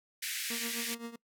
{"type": "band-pass noise", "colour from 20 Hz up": "pink", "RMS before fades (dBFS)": -37, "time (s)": [0.22, 0.95], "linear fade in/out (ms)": 10, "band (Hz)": [1700, 16000], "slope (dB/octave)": 48}
{"type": "tone with tremolo", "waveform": "30% pulse", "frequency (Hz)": 233.1, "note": "A#3", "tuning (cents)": 0, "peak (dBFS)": -34, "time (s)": [0.5, 1.16], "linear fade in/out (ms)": 5, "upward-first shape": "triangle", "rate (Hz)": 7.7, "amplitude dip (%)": 85}
{"effects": ["noise-tail reverb RT60 0.1 s tail -23 dB re dry"]}